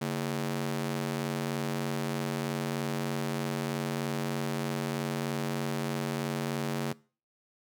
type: ring-modulated tone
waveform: sawtooth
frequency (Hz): 184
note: F#3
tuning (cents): -9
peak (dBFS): -23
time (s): 0.01-6.93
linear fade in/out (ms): 10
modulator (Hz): 41.6
effects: noise-tail reverb RT60 0.4 s tail -22 dB re dry